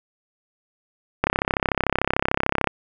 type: click train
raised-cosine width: 0.5 ms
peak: -3 dBFS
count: 49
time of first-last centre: 1.24-2.673 s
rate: 33.5 Hz
effects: none